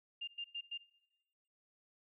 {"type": "tone bursts", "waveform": "sine", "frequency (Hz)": 2803, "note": "F7", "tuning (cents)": 6, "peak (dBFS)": -39, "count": 4, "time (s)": [0.21, 0.778], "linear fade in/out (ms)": 10, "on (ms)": 67, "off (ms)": 100, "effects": ["noise-tail reverb RT60 1.0 s tail -20 dB re dry"]}